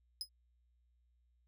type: tone with exponential decay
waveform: 40% pulse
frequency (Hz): 5060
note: D#8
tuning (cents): +28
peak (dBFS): -33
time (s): 0.21-0.29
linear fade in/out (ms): 1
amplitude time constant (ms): 16
effects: added 60 Hz sine -70 dBFS peak until 1.47 s